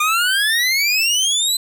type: exponential sweep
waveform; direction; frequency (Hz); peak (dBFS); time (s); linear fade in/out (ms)
25% pulse; up; 1201 to 4072; -11; 0-1.57; 5
effects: none